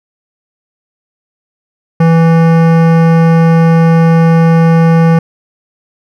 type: tone with hard clipping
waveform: sine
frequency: 164.81 Hz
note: E3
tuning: in tune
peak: -6 dBFS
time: 2-5.19 s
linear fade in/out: 5 ms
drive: 17 dB
effects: none